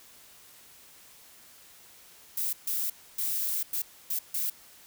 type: noise bursts at uneven times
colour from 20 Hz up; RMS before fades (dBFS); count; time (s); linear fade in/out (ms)
violet; -30; 6; 2.37-2.53 / 2.67-2.9 / 3.18-3.63 / 3.73-3.82 / 4.1-4.19 / 4.34-4.5; 5
effects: white hiss -54 dBFS RMS until 4.86 s